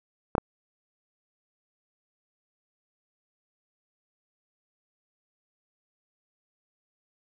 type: clicks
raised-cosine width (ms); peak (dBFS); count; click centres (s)
1; -9 / -8; 2; 0.352 / 0.381
effects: none